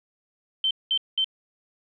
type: tone bursts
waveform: sine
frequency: 3102 Hz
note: G7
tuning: 19 cents flat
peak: -20 dBFS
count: 3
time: 0.64-1.244 s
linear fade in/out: 2 ms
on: 68 ms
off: 200 ms
effects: none